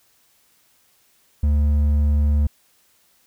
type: tone with hard clipping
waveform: triangle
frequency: 73.6 Hz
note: D2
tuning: 4 cents sharp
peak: -16 dBFS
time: 1.43-2.47 s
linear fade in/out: 5 ms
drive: 8 dB
effects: white hiss -60 dBFS RMS until 3.26 s